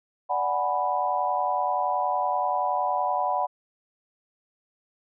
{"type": "chord", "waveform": "sine", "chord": "G# half-diminished seventh", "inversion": "second", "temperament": "equal", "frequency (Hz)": [587.3, 740, 830.6, 987.8], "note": ["D5", "F#5", "G#5", "B5"], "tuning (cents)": [0, 0, 0, 0], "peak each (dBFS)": [-31, -26, -31, -27], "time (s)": [0.29, 3.47], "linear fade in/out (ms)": 20, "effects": []}